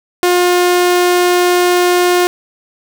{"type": "tone", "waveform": "sawtooth", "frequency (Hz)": 356.3, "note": "F4", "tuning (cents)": 35, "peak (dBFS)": -5, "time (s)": [0.23, 2.27], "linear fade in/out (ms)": 0, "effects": []}